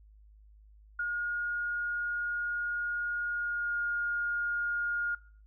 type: tone with pitch glide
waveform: sine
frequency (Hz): 1431 to 1421.9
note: F6 to F6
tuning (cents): +42 to +31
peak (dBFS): -29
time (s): 0.99-5.15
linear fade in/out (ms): 5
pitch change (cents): -11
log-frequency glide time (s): 3.28-3.78
effects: noise-tail reverb RT60 0.5 s tail -22 dB re dry + added 52 Hz sine -54 dBFS peak until 5.46 s